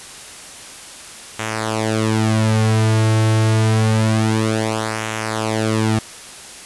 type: tone with flanger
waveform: sawtooth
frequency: 110 Hz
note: A2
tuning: in tune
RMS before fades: -17 dBFS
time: 1.39-5.99 s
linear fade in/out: 5 ms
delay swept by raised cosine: 0.21 to 4.11 ms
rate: 0.27 Hz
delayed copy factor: -0.8
effects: white hiss -36 dBFS RMS until 6.65 s + resampled to 24000 Hz